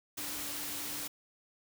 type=tone in noise; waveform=sine; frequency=292.8 Hz; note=D4; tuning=5 cents flat; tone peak=-50 dBFS; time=0.17-1.08 s; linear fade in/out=10 ms; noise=white; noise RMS=-39 dBFS; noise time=0.17-1.08 s; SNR=-14 dB; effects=none